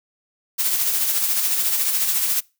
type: noise with tremolo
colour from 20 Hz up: blue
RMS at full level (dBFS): -19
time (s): 0.58-2.41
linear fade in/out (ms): 20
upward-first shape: sine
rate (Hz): 14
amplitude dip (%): 40
effects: noise-tail reverb RT60 0.3 s tail -25 dB re dry